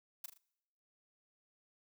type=noise with echo; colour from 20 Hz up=blue; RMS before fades=-42 dBFS; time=0.24-0.26 s; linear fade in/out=5 ms; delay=39 ms; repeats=3; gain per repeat=-7 dB; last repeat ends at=0.377 s; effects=noise-tail reverb RT60 0.9 s tail -25 dB re dry